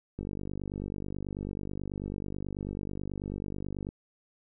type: click train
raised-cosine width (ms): 3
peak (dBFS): -23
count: 183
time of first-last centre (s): 0.19-3.889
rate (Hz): 49.2
effects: none